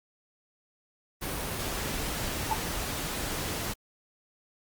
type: noise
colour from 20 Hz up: pink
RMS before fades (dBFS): -33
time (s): 1.21-3.74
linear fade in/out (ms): 20
type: tone with exponential decay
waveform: sine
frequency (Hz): 880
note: A5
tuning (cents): 0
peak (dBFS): -21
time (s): 2.51-2.59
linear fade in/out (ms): 5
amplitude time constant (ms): 17
effects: Opus 32 kbps